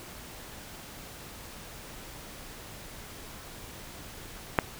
click, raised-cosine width 0.5 ms, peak -5 dBFS, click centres 4.588 s, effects pink hiss -45 dBFS RMS until 4.79 s

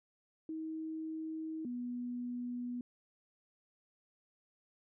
sine tone pair in turn, 317.7 / 244.5 Hz, D#4 / B3, +36 / -17 cents, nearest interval perfect fourth, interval 453 cents, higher first, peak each -38 / -37 dBFS, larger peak second, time 0.49-1.65 / 1.65-2.81 s, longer neither, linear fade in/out 2 ms, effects none

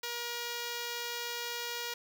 5% pulse tone, 476.1 Hz, A#4, 37 cents sharp, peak -24 dBFS, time 0.03-1.94 s, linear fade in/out 5 ms, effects 10-bit

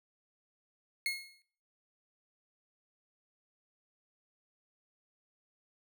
30% pulse tone with exponential decay, 2162 Hz, C#7, 44 cents flat, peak -26 dBFS, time 1.06-1.42 s, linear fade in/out 1 ms, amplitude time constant 78 ms, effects noise-tail reverb RT60 0.6 s tail -24 dB re dry

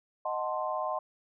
sine chord, D# diminished seventh, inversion none, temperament equal, 622.3 / 740 / 880 / 1046.5 Hz, D#5 / F#5 / A5 / C6, 0 / 0 / 0 / 0 cents, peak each -34 / -36 / -38 / -34 dBFS, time 0.25-0.99 s, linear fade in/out 5 ms, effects none

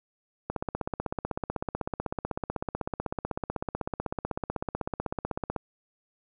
click train, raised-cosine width 1 ms, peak -16 dBFS, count 82, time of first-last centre 0.5-5.562 s, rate 16 Hz, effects none

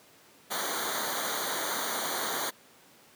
pink noise with comb filter, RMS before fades -32 dBFS, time 0.5-2.51 s, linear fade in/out 20 ms, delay 0.38 ms, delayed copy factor -1, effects pink hiss -57 dBFS RMS until 3.15 s + high-pass 200 Hz 12 dB/octave

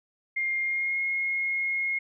sine tone with pitch glide, 2119 to 2154 Hz, C7 to C7, +21 to +50 cents, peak -25 dBFS, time 0.36-1.99 s, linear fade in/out 10 ms, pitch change +29 cents, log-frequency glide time 0.63-1 s, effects none

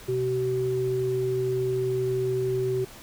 sine tone pair together, 126.81 / 380 Hz, B2 / F#4, +46 / +46 cents, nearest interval octave + perfect fifth, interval 1900 cents, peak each -30 / -24 dBFS, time 0.08-2.85 s, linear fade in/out 10 ms, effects pink hiss -46 dBFS RMS until 3.02 s

